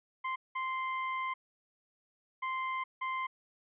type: tone bursts at uneven times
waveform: 30% pulse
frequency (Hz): 1044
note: C6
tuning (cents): -4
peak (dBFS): -30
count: 4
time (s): 0.24-0.36 / 0.55-1.34 / 2.42-2.84 / 3.01-3.27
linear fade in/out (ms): 10
effects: resampled to 8000 Hz